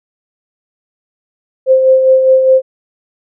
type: tone with tremolo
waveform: sine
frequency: 523.3 Hz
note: C5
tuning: in tune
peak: -3 dBFS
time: 1.66-2.62 s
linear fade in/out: 50 ms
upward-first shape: sine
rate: 4.9 Hz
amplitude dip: 45%
effects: none